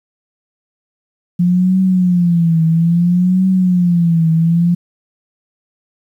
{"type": "tone with vibrato", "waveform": "sine", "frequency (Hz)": 174.61, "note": "F3", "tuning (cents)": 0, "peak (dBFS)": -9, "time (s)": [1.39, 4.75], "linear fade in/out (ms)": 10, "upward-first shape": "triangle", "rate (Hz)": 0.6, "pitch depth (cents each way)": 140, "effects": ["8-bit"]}